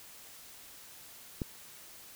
click, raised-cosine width 3 ms, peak -20 dBFS, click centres 1.418 s, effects white hiss -52 dBFS RMS until 2.15 s

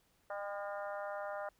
harmonic tone with a mistuned harmonic, 202.6 Hz, G#3, 43 cents flat, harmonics 3 / 4 / 5 / 6 / 7 / 8 / 9, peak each -41 / -45 / -50 / -49 / -48 / -58 / -55 dBFS, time 0.3-1.49 s, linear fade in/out 2 ms, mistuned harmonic 4, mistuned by -24 cents, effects pink hiss -73 dBFS RMS until 1.59 s

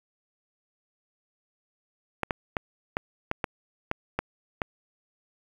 clicks, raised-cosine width 0.5 ms, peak -11 dBFS, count 9, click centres 2.233 / 2.308 / 2.568 / 2.969 / 3.314 / 3.442 / 3.914 / 4.19 / 4.618 s, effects 7-bit

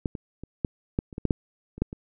clicks, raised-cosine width 3 ms, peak -13 / -21 / -25 / -11 / -11 / -28 / -19 / -10 / -8 / -27 / -10 / -23 dBFS, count 12, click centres 0.058 / 0.152 / 0.436 / 0.648 / 0.989 / 1.128 / 1.181 / 1.253 / 1.308 / 1.78 / 1.82 / 1.929 s, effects none

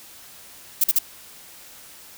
violet noise bursts, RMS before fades -17 dBFS, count 3, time 0.81-0.988 s, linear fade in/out 5 ms, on 30 ms, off 44 ms, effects white hiss -45 dBFS RMS until 2.17 s

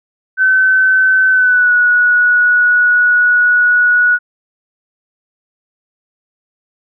sine tone with pitch glide, 1526 to 1463 Hz, G6 to F#6, -47 to -20 cents, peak -7 dBFS, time 0.37-4.19 s, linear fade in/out 50 ms, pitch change -73 cents, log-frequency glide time 1.3-1.73 s, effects none

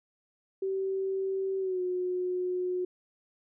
sine tone with pitch glide, 384.7 to 363.1 Hz, G4 to F#4, -33 to -33 cents, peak -28 dBFS, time 0.62-2.85 s, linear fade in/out 5 ms, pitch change -100 cents, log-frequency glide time 1.59-1.81 s, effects none

